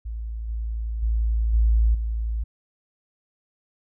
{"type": "tone with level steps", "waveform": "sine", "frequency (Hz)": 55.7, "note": "A1", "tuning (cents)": 22, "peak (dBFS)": [-28, -25, -19, -15, -23], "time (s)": [0.05, 2.44], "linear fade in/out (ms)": 10, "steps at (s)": [0.48, 1.02, 1.53, 1.94], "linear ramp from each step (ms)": 10, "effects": []}